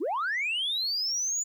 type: linear sweep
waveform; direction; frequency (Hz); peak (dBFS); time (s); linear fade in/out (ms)
sine; up; 250 to 7040; -25; 0-1.44; 20
effects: tanh soft clip ceiling -24 dBFS + 11-bit